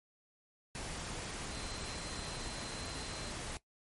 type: tone in noise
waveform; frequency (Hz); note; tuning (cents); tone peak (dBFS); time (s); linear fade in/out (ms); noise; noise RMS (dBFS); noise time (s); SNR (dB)
sine; 4107; C8; -33; -50; 1.52-3.3; 0; pink; -42; 0.75-3.57; -11
effects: noise-tail reverb RT60 0.1 s tail -18 dB re dry + MP3 48 kbps